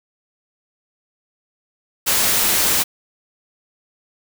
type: noise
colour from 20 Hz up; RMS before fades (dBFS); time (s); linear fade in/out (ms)
white; -17; 2.06-2.84; 20
effects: none